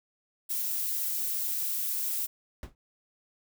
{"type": "noise", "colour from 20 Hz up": "violet", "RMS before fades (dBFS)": -31, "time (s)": [0.49, 2.27], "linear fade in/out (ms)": 20}
{"type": "noise with exponential decay", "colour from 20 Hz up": "brown", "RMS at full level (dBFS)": -32, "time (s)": [2.63, 2.75], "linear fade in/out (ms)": 1, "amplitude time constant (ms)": 25}
{"effects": []}